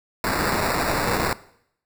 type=noise with sample-and-hold; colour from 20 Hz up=white; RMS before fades=-23 dBFS; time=0.24-1.33 s; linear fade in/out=2 ms; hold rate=3150 Hz; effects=noise-tail reverb RT60 0.7 s tail -19 dB re dry